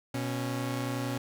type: tone pair together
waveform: sawtooth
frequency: 122.4 / 275.6 Hz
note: B2 / C#4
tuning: -15 / -10 cents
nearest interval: octave + major second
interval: 1405 cents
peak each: -29 / -30 dBFS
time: 0.14-1.18 s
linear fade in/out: 5 ms
effects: none